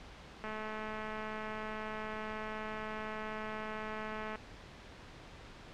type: click train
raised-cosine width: 0.5 ms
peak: -27 dBFS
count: 847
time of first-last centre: 0.44-4.357 s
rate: 216 Hz
effects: pink hiss -52 dBFS RMS until 5.73 s + low-pass 4000 Hz 12 dB/octave